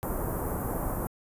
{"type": "band-stop noise", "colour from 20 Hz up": "pink", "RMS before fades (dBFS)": -31, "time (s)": [0.03, 1.07], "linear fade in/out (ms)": 0, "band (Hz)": [1200, 12000], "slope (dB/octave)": 24, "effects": ["resampled to 32000 Hz"]}